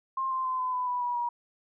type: tone with pitch steps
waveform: sine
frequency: 1060 / 1044.8 / 1029.8 / 1015.1 / 1000.5 / 986.2 / 972 / 958.1 Hz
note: C6 / C6 / C6 / B5 / B5 / B5 / B5 / A#5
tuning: +22 / -3 / -28 / +47 / +22 / -3 / -28 / +47 cents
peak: -27 dBFS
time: 0.17-1.29 s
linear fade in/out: 5 ms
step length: 140 ms
effects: none